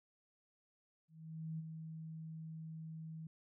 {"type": "tone with ADSR envelope", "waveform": "sine", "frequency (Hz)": 160, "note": "D#3", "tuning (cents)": 49, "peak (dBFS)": -39, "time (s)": [1.08, 3.27], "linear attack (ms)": 510, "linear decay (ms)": 25, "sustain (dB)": -6, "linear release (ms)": 3, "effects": []}